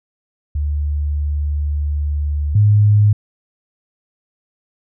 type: tone pair in turn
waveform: sine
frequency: 73.42 / 104.46 Hz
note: D2 / G#2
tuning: 0 / +11 cents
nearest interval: tritone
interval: 611 cents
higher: second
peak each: -16 / -8 dBFS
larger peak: second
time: 0.55-2.55 / 2.55-3.13 s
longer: first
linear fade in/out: 5 ms
effects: none